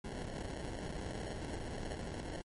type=noise with sample-and-hold; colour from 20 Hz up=pink; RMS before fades=-42 dBFS; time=0.04-2.42 s; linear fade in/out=5 ms; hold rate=1225 Hz; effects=MP3 48 kbps